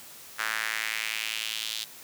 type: tone with high-pass filter sweep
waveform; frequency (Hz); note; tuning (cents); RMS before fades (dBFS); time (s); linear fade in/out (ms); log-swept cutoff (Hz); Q
sawtooth; 110; A2; 0; -32; 0.38-1.85; 20; 1500 to 3700; 2.6
effects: white hiss -47 dBFS RMS until 2.03 s + high-pass 60 Hz 12 dB/octave